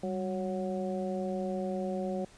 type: harmonic tone with a mistuned harmonic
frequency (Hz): 184.6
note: F#3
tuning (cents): -4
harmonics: 1 / 2 / 3 / 4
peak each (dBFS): -34 / -37 / -36 / -41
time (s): 0.03-2.25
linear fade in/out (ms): 5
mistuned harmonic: 1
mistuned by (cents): +86
effects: pink hiss -57 dBFS RMS until 2.37 s + resampled to 22050 Hz